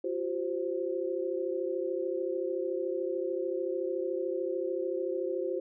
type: chord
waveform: sine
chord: F suspended second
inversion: none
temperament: equal with one note detuned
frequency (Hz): 349.2 / 382.8 / 523.3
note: F4 / G4 / C5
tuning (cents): 0 / -41 / 0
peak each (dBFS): -34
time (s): 0.04-5.6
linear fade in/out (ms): 5
effects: none